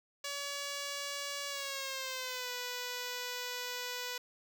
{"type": "tone with pitch glide", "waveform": "5% pulse", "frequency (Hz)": [567, 493.6], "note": ["C#5", "B4"], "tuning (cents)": [39, -1], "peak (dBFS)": -26, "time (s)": [0.24, 4.18], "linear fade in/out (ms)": 5, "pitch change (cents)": -240, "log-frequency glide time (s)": [1.48, 2.51], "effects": []}